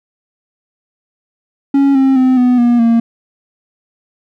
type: tone with pitch steps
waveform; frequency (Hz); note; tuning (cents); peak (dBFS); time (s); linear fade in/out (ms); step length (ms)
triangle; 277.2 / 267.3 / 257.7 / 248.5 / 239.6 / 231.1; C#4 / C4 / C4 / B3 / A#3 / A#3; 0 / +37 / -26 / +11 / +48 / -15; -5; 1.74-3; 5; 210
effects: none